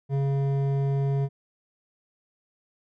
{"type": "tone with hard clipping", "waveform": "sine", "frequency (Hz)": 138.2, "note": "C#3", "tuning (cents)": -5, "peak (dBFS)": -24, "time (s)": [0.09, 1.29], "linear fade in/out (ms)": 50, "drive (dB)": 10, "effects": []}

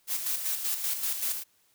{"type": "noise with tremolo", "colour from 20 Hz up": "blue", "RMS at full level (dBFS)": -29, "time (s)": [0.07, 1.44], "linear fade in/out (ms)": 50, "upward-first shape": "square", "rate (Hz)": 5.2, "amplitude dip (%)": 50, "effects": ["white hiss -67 dBFS RMS until 1.74 s"]}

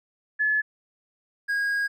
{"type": "tone pair in turn", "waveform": ["sine", "triangle"], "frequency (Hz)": [1716, 1637.6], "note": ["A6", "G#6"], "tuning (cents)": [-44, -25], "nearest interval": "minor second", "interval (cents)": 81, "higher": "first", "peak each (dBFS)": [-20, -21], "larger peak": "first", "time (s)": [[0.39, 0.62], [1.48, 1.88]], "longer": "second", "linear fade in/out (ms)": 20, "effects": []}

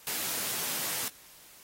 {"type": "high-pass noise", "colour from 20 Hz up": "white", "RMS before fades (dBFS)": -33, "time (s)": [0.07, 1.08], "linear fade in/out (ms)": 0, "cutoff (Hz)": 110, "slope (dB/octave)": 24, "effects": ["white hiss -54 dBFS RMS until 1.63 s", "AAC 48 kbps"]}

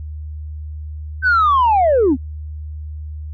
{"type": "linear sweep", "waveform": "sine", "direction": "down", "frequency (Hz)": [1554, 230], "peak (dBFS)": -9, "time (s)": [1.22, 2.17], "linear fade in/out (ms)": 50, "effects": ["tanh soft clip ceiling -8 dBFS", "added 76 Hz sine -26 dBFS peak until 3.33 s"]}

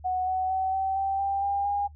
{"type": "tone with pitch steps", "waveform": "sine", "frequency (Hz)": [739, 748.9, 758.9, 769, 779.3, 789.8, 800.3, 811], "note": ["F#5", "F#5", "F#5", "G5", "G5", "G5", "G5", "G#5"], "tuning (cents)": [-2, 21, 44, -33, -10, 13, 36, -41], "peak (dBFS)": -24, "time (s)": [0.04, 1.88], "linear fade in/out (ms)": 20, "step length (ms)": 230, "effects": ["noise-tail reverb RT60 0.1 s tail -19 dB re dry", "added 75 Hz sine -45 dBFS peak until 1.95 s"]}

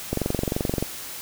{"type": "click train", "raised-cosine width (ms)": 2, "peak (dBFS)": -10, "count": 17, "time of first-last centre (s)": [0.13, 0.826], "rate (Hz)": 23, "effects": ["white hiss -36 dBFS RMS until 1.21 s"]}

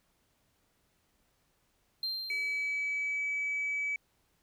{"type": "tone with exponential decay", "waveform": "triangle", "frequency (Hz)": 4165, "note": "C8", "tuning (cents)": -9, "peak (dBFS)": -28, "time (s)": [2.03, 3.18], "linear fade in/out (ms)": 2, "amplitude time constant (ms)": 250}
{"type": "tone", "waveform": "sine", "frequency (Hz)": 2289, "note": "D7", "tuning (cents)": -45, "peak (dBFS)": -29, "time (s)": [2.3, 3.96], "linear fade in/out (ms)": 2}
{"effects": ["tanh soft clip ceiling -27 dBFS", "pink hiss -73 dBFS RMS until 4.42 s"]}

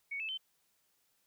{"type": "tone with pitch steps", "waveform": "sine", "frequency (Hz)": [2228, 2619, 3079], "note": ["C#7", "E7", "G7"], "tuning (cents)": [8, -12, -32], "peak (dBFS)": -36, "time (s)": [0.11, 0.377], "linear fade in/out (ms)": 10, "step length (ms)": 89, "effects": ["white hiss -75 dBFS RMS until 1.26 s"]}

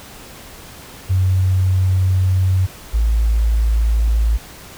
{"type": "tone pair in turn", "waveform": "sine", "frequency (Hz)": [93.3, 55.48], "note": ["F#2", "A1"], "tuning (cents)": [15, 15], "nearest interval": "major sixth", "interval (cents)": 900, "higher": "first", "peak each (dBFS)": -12, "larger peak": "neither", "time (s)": [[1.09, 2.67], [2.93, 4.38]], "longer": "first", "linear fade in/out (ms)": 20, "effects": ["pink hiss -38 dBFS RMS until 4.77 s"]}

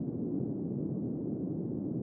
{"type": "band-pass noise", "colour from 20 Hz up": "white", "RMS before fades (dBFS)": -35, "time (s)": [0, 2.02], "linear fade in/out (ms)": 5, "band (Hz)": [130, 320], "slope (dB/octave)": 24, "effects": []}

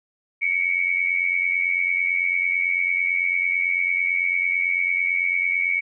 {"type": "tone pair together", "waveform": "sine", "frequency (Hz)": [2200, 2289], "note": ["C#7", "D7"], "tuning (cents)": [-14, -45], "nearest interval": "minor second", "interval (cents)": 69, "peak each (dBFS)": -22, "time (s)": [0.41, 5.81], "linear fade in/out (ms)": 20, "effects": []}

